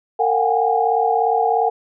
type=tone cluster; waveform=sine; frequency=455.8 / 721 / 758 / 821 Hz; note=A#4 / F#5 / F#5 / G#5; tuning=-39 / -45 / +42 / -20 cents; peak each=-20 dBFS; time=0.19-1.7 s; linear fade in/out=10 ms; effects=none